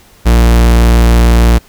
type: tone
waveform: 45% pulse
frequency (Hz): 58.27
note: A#1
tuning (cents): 0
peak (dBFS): -4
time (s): 0.25-1.59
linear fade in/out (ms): 20
effects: pink hiss -43 dBFS RMS until 1.68 s